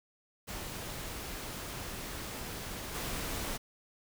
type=noise with level steps; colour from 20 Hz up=pink; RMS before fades=-41 / -37 dBFS; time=0.47-3.58 s; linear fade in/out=20 ms; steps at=2.94 s; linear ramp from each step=10 ms; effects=none